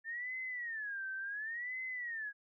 sine tone with vibrato, 1781 Hz, A6, 21 cents sharp, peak -38 dBFS, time 0.04-2.33 s, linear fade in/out 50 ms, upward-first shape sine, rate 0.7 Hz, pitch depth 240 cents each way, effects none

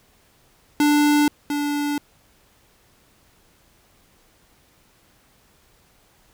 square tone pair in turn, 294.5 / 290.9 Hz, D4 / D4, +5 / -16 cents, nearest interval unison, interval 21 cents, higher first, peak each -15 / -22 dBFS, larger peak first, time 0.8-1.28 / 1.5-1.98 s, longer neither, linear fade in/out 2 ms, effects pink hiss -58 dBFS RMS until 6.33 s

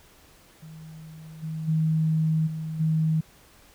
sine tone with level steps, 158.4 Hz, D#3, 31 cents sharp, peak -40 / -29 / -20 / -29 / -20 dBFS, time 0.62-3.21 s, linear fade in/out 10 ms, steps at 1.42 / 1.67 / 2.46 / 2.79 s, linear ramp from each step 20 ms, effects pink hiss -55 dBFS RMS until 3.74 s

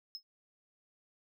triangle tone with exponential decay, 5170 Hz, E8, 34 cents flat, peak -35 dBFS, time 0.15-0.23 s, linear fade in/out 0 ms, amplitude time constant 16 ms, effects none

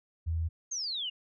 sine tone, 81.9 Hz, E2, 11 cents flat, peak -28 dBFS, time 0.26-0.49 s, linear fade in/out 20 ms
sine exponential sweep, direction down, 6570 to 2794 Hz, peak -32 dBFS, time 0.71-1.1 s, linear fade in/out 10 ms
effects none

